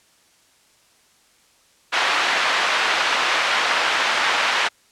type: band-pass noise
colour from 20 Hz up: pink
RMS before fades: -20 dBFS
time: 1.92-4.69 s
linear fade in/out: 20 ms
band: 1000 to 3200 Hz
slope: 12 dB/octave
effects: white hiss -57 dBFS RMS until 4.91 s + low-pass 9000 Hz 12 dB/octave